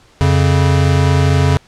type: tone pair together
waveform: square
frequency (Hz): 88.63 / 139.6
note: F2 / C#3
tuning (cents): +26 / +13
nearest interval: minor sixth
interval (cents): 787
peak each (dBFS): -13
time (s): 0.21-1.57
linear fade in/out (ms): 0
effects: pink hiss -48 dBFS RMS until 1.67 s + low-pass 7000 Hz 12 dB/octave